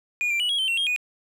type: tone with pitch steps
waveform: triangle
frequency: 2441 / 2362 / 2938 / 3307 / 3094 / 2725 / 3235 / 2475 Hz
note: D#7 / D7 / F#7 / G#7 / G7 / F7 / G#7 / D#7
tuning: -34 / +9 / -13 / -8 / -23 / -43 / -46 / -10 cents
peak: -20 dBFS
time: 0.21-0.962 s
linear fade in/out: 0 ms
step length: 94 ms
effects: none